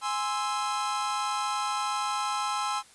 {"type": "chord", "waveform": "45% pulse", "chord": "Ab augmented", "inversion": "none", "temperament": "equal", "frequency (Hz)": [830.6, 1046.5, 1318.5], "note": ["Ab5", "C6", "E6"], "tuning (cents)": [0, 0, 0], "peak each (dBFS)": -32, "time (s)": [0.01, 2.83], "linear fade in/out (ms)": 50, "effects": ["white hiss -55 dBFS RMS until 2.94 s", "resampled to 24000 Hz"]}